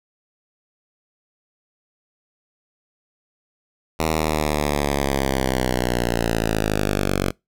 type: linear sweep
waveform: 5% pulse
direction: down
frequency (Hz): 80.4 to 46.25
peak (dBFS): -8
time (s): 3.99-7.31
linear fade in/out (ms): 10
effects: noise-tail reverb RT60 0.2 s tail -25 dB re dry